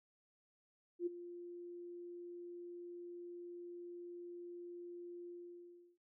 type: tone with ADSR envelope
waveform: sine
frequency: 349.2 Hz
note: F4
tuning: in tune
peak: -33 dBFS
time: 0.99-5.98 s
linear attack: 75 ms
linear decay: 15 ms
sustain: -14 dB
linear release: 700 ms
effects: none